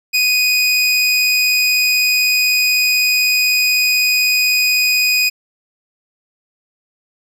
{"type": "tone", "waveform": "25% pulse", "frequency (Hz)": 2489, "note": "D#7", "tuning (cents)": 0, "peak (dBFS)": -8, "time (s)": [0.13, 5.3], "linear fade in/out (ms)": 20, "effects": []}